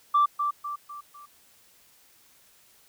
sine tone with echo, 1170 Hz, D6, 7 cents flat, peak -16 dBFS, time 0.14-0.26 s, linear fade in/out 10 ms, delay 250 ms, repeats 4, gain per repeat -7 dB, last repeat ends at 1.26 s, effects tanh soft clip ceiling -14 dBFS + white hiss -59 dBFS RMS until 2.88 s

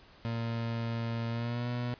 30% pulse tone with pitch glide, 115.6 to 121.7 Hz, A#2 to B2, -14 to -25 cents, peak -29 dBFS, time 0.25-1.94 s, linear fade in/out 0 ms, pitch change +89 cents, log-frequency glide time 1.29-1.69 s, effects pink hiss -57 dBFS RMS until 1.99 s + resampled to 11025 Hz

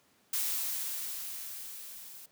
blue noise with level ramp, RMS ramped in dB -31 to -49 dBFS, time 0.33-2.26 s, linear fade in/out 5 ms, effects pink hiss -67 dBFS RMS until 2.31 s + high-pass 150 Hz 12 dB/octave

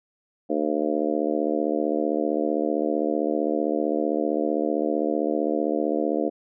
harmonic tone, 75.5 Hz, D2, 48 cents sharp, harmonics 3 / 4 / 5 / 6 / 7 / 8 / 9, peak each -31 / -26 / -30 / -29 / -28 / -35 / -31 dBFS, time 0.49-6.3 s, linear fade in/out 20 ms, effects none

